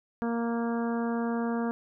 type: harmonic tone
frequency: 233.1 Hz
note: A#3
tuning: in tune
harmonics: 1 / 2 / 3 / 4 / 5 / 6 / 7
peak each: -28 / -34 / -38 / -40 / -42 / -44 / -45 dBFS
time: 0.22-1.71 s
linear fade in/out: 0 ms
effects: none